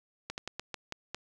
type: slowing click train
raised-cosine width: 0.2 ms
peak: -19 dBFS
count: 7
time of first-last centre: 0.3-1.146 s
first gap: 79 ms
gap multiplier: 1.23
effects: none